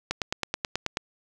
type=click train; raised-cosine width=0.2 ms; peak=-9 dBFS; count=9; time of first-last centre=0.11-0.971 s; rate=9.29 Hz; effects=none